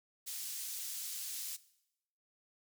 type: high-pass noise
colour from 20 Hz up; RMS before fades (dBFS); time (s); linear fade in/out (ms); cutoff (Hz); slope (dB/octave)
pink; -42; 0.26-1.57; 20; 5600; 12
effects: noise-tail reverb RT60 0.8 s tail -18 dB re dry